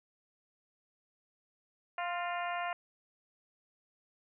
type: harmonic tone with a mistuned harmonic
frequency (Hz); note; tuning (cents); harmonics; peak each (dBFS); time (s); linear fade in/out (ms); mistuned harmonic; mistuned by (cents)
349.2; F4; 0; 2 / 3 / 4 / 5 / 6 / 7 / 8; -36 / -40 / -42 / -44 / -46 / -47 / -48; 1.98-2.73; 2; 5; +41
effects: none